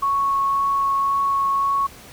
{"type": "tone with vibrato", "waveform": "sine", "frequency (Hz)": 1105, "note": "C#6", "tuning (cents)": -6, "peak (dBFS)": -17, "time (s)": [0.02, 1.87], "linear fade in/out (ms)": 10, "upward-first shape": "triangle", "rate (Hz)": 1.9, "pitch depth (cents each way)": 8, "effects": ["pink hiss -43 dBFS RMS until 2.12 s"]}